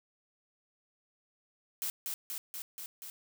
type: noise with echo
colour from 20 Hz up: blue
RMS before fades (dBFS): -35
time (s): 1.82-1.9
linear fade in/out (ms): 0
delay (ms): 240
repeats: 5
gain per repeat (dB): -2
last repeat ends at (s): 3.1
effects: none